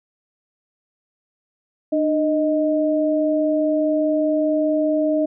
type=tone pair together; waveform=sine; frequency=301.7 / 623.2 Hz; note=D4 / D#5; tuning=+47 / +3 cents; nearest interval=octave + minor second; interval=1256 cents; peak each=-19 dBFS; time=1.92-5.26 s; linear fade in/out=10 ms; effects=none